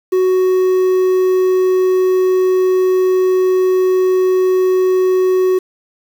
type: tone with quantisation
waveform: triangle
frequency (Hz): 371.1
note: F#4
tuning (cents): +5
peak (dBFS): -8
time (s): 0.12-5.59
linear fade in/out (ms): 10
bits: 6
effects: none